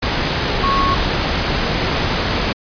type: tone in noise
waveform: sine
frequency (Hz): 1100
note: C#6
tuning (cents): -14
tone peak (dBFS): -15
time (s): 0.63-0.95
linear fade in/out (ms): 10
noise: pink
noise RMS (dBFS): -18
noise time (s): 0.02-2.53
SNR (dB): 0
effects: resampled to 11025 Hz